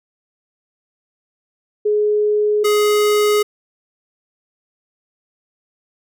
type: tone pair in turn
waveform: sine / square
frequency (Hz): 420 / 418.5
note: G#4 / G#4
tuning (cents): +19 / +13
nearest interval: unison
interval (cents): 6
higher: first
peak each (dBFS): -13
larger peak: neither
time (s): 1.85-2.64 / 2.64-3.43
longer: neither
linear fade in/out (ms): 10
effects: none